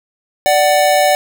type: tone pair together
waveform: square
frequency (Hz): 589 / 747.5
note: D5 / F#5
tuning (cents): +5 / +17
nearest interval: major third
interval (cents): 412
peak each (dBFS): -13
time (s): 0.46-1.15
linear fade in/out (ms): 0
effects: none